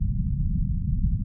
pink low-pass noise, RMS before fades -24 dBFS, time 0-1.24 s, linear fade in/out 20 ms, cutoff 200 Hz, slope 48 dB/octave, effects none

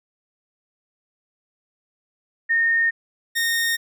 sine / sawtooth tone pair in turn, 1836 / 1844.6 Hz, A#6 / A#6, -27 / -19 cents, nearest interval unison, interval 8 cents, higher second, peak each -16 dBFS, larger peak neither, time 2.49-2.91 / 3.35-3.77 s, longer neither, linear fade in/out 20 ms, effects none

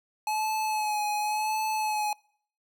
square tone with vibrato, 853 Hz, G#5, 46 cents sharp, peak -27 dBFS, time 0.27-2.13 s, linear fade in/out 2 ms, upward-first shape sine, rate 0.91 Hz, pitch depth 32 cents each way, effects noise-tail reverb RT60 0.6 s tail -26 dB re dry

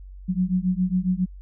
sine beating tone pair, 179.9 / 187.2 Hz, F#3 / F#3, -48 / +20 cents, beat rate 7.3 Hz, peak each -23 dBFS, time 0.28-1.26 s, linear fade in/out 20 ms, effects added 47 Hz sine -38 dBFS peak until 1.41 s

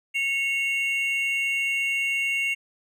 triangle tone pair together, 2196 / 2767 Hz, C#7 / F7, -17 / -17 cents, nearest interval major third, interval 400 cents, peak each -24 / -24 dBFS, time 0.14-2.55 s, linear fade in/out 20 ms, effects none

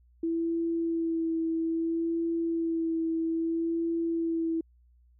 sine tone with vibrato, 329.9 Hz, E4, 1 cent sharp, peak -26 dBFS, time 0.23-4.61 s, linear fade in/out 5 ms, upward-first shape sine, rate 0.61 Hz, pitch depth 19 cents each way, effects added 60 Hz sine -58 dBFS peak until 5.19 s

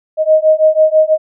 sine beating tone pair, 622.3 / 628.4 Hz, D#5 / D#5, 0 / +17 cents, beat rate 6.1 Hz, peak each -10 dBFS, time 0.17-1.18 s, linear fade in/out 50 ms, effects none

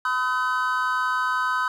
triangle tone cluster, 1010 / 1268 / 1522 Hz, B5 / D#6 / F#6, +39 / +32 / +48 cents, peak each -24 dBFS, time 0.05-1.68 s, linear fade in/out 2 ms, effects none

